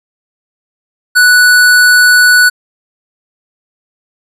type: tone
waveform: square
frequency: 1480 Hz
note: F#6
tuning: in tune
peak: -4 dBFS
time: 1.15-2.5 s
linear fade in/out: 20 ms
effects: resampled to 32000 Hz